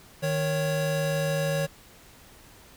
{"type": "tone pair together", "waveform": "square", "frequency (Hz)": [155.56, 554.4], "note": ["D#3", "C#5"], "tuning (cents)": [0, 0], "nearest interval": "octave + minor seventh", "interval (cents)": 2200, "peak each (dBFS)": -28, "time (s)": [0.22, 1.67], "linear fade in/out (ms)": 20, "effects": ["pink hiss -52 dBFS RMS until 2.76 s"]}